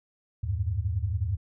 sine tone cluster, 78.3 / 94.7 / 105.9 Hz, D#2 / F#2 / G#2, +11 / +41 / +34 cents, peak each -30 dBFS, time 0.43-1.37 s, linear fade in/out 10 ms, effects none

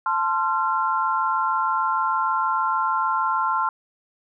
sine chord, F major, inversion first, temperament equal with one note detuned, 880 / 1046.5 / 1370.5 Hz, A5 / C6 / F6, 0 / 0 / -33 cents, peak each -25 / -23 / -24 dBFS, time 0.06-3.69 s, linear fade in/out 2 ms, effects none

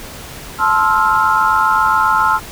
sine chord, F major seventh, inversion first, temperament just, 873.1 / 1047.7 / 1309.6 / 1396.9 Hz, A5 / C6 / E6 / F6, -14 / +2 / -12 / 0 cents, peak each -16 dBFS, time 0.58-2.4 s, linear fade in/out 50 ms, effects pink hiss -32 dBFS RMS until 2.51 s

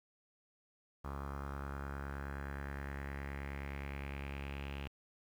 sawtooth tone with low-pass filter sweep, 69.6 Hz, C#2, 8 cents sharp, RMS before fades -43 dBFS, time 1.04-4.88 s, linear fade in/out 10 ms, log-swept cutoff 1200 to 2800 Hz, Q 4.3, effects 10-bit

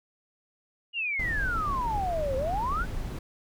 sine exponential two-way sweep, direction down then up, 2898 to 513 to 1563 Hz, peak -27 dBFS, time 0.93-2.86 s, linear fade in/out 50 ms, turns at 2.36 s
brown noise, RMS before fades -33 dBFS, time 1.19-3.19 s, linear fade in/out 5 ms
effects none

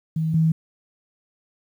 sine tone pair in turn, 159.8 / 160.65 Hz, D#3 / E3, +47 / -44 cents, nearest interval unison, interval 9 cents, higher second, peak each -20 / -15 dBFS, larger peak second, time 0.16-0.34 / 0.34-0.52 s, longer neither, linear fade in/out 5 ms, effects 9-bit

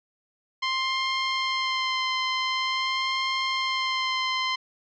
15% pulse tone with vibrato, 1046.5 Hz, C6, in tune, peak -18 dBFS, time 0.62-4.56 s, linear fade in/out 10 ms, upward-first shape sine, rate 0.46 Hz, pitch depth 16 cents each way, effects resampled to 16000 Hz

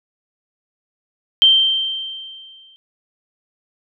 sine tone with exponential decay, 3136 Hz, G7, in tune, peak -6 dBFS, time 1.42-2.76 s, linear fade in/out 0 ms, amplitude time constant 290 ms, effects none

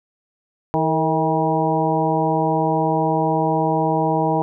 harmonic tone with a mistuned harmonic, 160 Hz, D#3, 49 cents sharp, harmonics 1 / 2 / 3 / 4 / 5 / 6, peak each -23 / -23 / -24 / -24 / -22 / -24 dBFS, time 0.74-4.42 s, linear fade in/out 0 ms, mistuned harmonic 3, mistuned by -59 cents, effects none

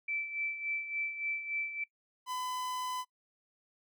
sine tone with tremolo, 2325 Hz, D7, 18 cents flat, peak -31 dBFS, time 0.08-1.84 s, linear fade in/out 5 ms, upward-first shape sine, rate 3.5 Hz, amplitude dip 65%
45% pulse tone, 1008 Hz, B5, 35 cents sharp, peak -35 dBFS, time 2.26-3.05 s, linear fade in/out 50 ms
effects noise-tail reverb RT60 0.1 s tail -22 dB re dry

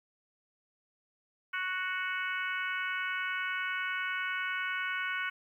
harmonic tone, 370 Hz, F#4, in tune, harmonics 3 / 4 / 5 / 6 / 7 / 8, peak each -40 / -34 / -43 / -38 / -45 / -44 dBFS, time 1.53-5.3 s, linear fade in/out 10 ms, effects 11-bit

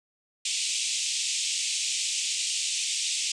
white band-pass noise, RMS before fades -29 dBFS, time 0.45-3.32 s, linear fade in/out 5 ms, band 2400 to 8400 Hz, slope 48 dB/octave, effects resampled to 24000 Hz

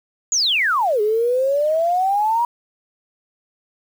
sine exponential two-way sweep, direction down then up, 7040 to 412 to 965 Hz, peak -15 dBFS, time 0.32-2.45 s, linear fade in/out 2 ms, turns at 1.01 s, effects 7-bit

